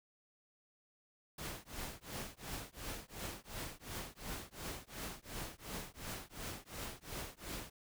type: noise with tremolo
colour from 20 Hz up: pink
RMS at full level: -42 dBFS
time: 1.38-7.7 s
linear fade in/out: 5 ms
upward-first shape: triangle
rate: 2.8 Hz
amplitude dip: 100%
effects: none